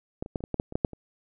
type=clicks; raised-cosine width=2 ms; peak=-17 / -26 / -15 / -27 / -20 / -14 / -11 / -25 / -12 / -8 / -27 dBFS; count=11; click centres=0.225 / 0.261 / 0.358 / 0.406 / 0.439 / 0.543 / 0.599 / 0.724 / 0.755 / 0.848 / 0.933 s; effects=none